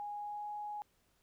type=tone with pitch glide; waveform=sine; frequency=826 to 833.7 Hz; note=G#5 to G#5; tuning=-10 to +6 cents; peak=-39 dBFS; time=0-0.82 s; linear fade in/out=0 ms; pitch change=+16 cents; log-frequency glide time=0.14-0.5 s; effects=pink hiss -74 dBFS RMS until 1.22 s